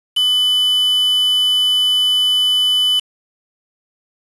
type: tone with quantisation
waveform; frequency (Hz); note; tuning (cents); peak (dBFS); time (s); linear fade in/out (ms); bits
sine; 3000; F#7; +23; -12; 0.16-3; 10; 4
effects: resampled to 24000 Hz